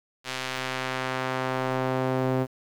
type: tone with band-pass filter sweep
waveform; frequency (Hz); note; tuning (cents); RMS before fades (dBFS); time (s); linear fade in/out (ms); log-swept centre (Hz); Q
sawtooth; 130; C3; -11; -28; 0.24-2.47; 50; 3500 to 410; 0.71
effects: 8-bit